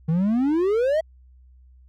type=exponential sweep; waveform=triangle; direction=up; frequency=154 to 659.3 Hz; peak=-16 dBFS; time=0.08-1.01 s; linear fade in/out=10 ms; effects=added 63 Hz sine -48 dBFS peak until 1.88 s